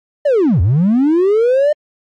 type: linear two-way sweep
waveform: triangle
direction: down then up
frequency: 609 to 77.78 to 609 Hz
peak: -6 dBFS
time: 0.25-1.73 s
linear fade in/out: 10 ms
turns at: 0.61 s
effects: tanh soft clip ceiling -4 dBFS + MP3 48 kbps